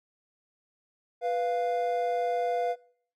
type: tone pair together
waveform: triangle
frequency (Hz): 492.7 / 696.6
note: B4 / F5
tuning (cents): -4 / -5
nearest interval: tritone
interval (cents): 599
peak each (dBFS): -27 / -26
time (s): 1.21-2.76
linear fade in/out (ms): 50
effects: noise-tail reverb RT60 0.6 s tail -23 dB re dry